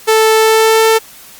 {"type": "tone with pitch glide", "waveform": "sawtooth", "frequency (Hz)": [440, 445.4], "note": ["A4", "A4"], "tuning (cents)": [0, 21], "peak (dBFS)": -3, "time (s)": [0.07, 0.99], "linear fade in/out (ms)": 20, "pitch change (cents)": 21, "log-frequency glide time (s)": [0.35, 0.86], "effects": ["white hiss -37 dBFS RMS until 1.39 s", "Opus 48 kbps"]}